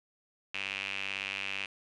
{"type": "tone with band-pass filter", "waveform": "sawtooth", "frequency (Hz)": 98, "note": "G2", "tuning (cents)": 0, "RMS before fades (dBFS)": -37, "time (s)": [0.54, 1.66], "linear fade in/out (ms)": 5, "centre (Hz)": 2600, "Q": 6, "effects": ["resampled to 22050 Hz", "9-bit"]}